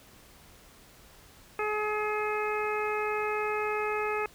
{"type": "harmonic tone", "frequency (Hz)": 423.6, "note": "G#4", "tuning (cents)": 34, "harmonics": [1, 2, 3, 4, 5, 6], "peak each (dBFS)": [-31, -35, -34, -40, -39, -37], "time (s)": [1.59, 4.26], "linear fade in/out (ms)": 2, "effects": ["pink hiss -55 dBFS RMS until 4.34 s"]}